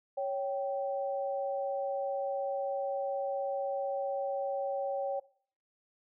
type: tone pair together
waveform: sine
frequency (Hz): 554.4 / 779.1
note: C#5 / G5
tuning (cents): 0 / -11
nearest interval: tritone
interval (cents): 589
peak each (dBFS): -32 / -36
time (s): 0.17-5.2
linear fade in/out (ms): 10
effects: noise-tail reverb RT60 0.5 s tail -19 dB re dry